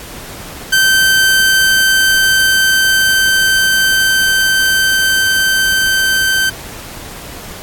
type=tone with level ramp; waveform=sawtooth; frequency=1550 Hz; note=G6; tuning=20 cents flat; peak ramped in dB=-4 to -7 dBFS; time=0.72-6.5 s; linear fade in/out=10 ms; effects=pink hiss -30 dBFS RMS until 7.62 s + AAC 64 kbps